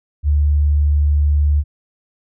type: tone with vibrato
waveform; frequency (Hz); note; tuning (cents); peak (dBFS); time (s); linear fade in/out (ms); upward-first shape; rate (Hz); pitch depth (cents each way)
sine; 73.42; D2; 0; -11; 0.23-1.64; 50; triangle; 19; 12
effects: none